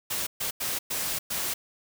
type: noise bursts at uneven times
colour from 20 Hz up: white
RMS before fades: -30 dBFS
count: 5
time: 0.1-0.27 / 0.4-0.51 / 0.6-0.79 / 0.9-1.19 / 1.3-1.54 s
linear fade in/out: 10 ms
effects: none